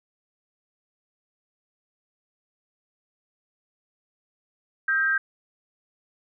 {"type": "tone with amplitude modulation", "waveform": "sine", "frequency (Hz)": 1584, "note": "G6", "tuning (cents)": 18, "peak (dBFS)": -17, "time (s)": [4.88, 5.18], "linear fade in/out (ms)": 5, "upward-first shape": "sine", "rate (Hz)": 298, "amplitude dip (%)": 60, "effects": []}